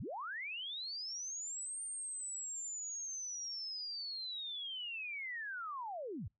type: linear two-way sweep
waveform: sine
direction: up then down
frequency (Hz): 65.41 to 8850 to 65.41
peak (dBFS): -40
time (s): 0-6.28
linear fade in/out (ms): 5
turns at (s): 1.82
effects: noise-tail reverb RT60 0.2 s tail -26 dB re dry